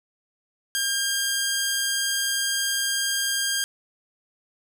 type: tone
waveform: 10% pulse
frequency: 1607 Hz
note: G6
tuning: 43 cents sharp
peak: -14 dBFS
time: 0.75-3.64 s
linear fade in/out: 0 ms
effects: none